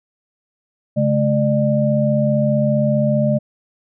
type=tone cluster; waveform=sine; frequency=139.2 / 214.4 / 599 Hz; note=C#3 / A3 / D5; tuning=+8 / -45 / +34 cents; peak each=-18 dBFS; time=0.96-3.39 s; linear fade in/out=20 ms; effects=none